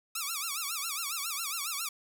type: tone with vibrato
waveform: 5% pulse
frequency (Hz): 1237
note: D#6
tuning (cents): -10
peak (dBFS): -21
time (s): 0.15-1.89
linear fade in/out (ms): 5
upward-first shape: sine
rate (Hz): 7.3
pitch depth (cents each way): 190
effects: none